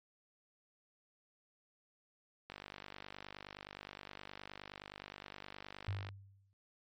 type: click train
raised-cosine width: 0.3 ms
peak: -30 dBFS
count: 179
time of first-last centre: 2.5-6.089 s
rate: 49.6 Hz
type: tone with exponential decay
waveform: sine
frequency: 98.2 Hz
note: G2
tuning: 4 cents sharp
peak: -33 dBFS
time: 5.88-6.53 s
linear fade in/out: 0 ms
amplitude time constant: 140 ms
effects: MP3 48 kbps